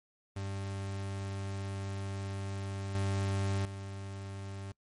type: tone with level steps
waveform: 40% pulse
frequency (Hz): 98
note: G2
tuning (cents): 0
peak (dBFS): -35 / -29 / -39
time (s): 0.36-4.72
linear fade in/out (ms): 5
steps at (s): 2.95 / 3.65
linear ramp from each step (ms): 2
effects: noise-tail reverb RT60 0.1 s tail -23 dB re dry + MP3 48 kbps